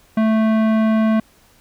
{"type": "tone with tanh clipping", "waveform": "sine", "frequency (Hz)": 220, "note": "A3", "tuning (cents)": 0, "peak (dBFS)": -15, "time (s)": [0.17, 1.2], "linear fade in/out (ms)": 5, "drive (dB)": 17, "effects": ["pink hiss -53 dBFS RMS until 1.6 s"]}